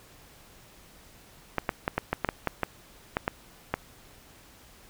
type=clicks; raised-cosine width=0.5 ms; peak=-10 dBFS; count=12; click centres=1.583 / 1.692 / 1.879 / 1.98 / 2.13 / 2.247 / 2.289 / 2.473 / 2.633 / 3.169 / 3.279 / 3.74 s; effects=pink hiss -54 dBFS RMS until 4.89 s